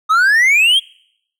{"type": "exponential sweep", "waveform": "triangle", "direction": "up", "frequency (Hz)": [1238, 3322], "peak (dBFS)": -7, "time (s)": [0.09, 0.8], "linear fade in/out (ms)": 20, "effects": ["noise-tail reverb RT60 0.7 s tail -25 dB re dry"]}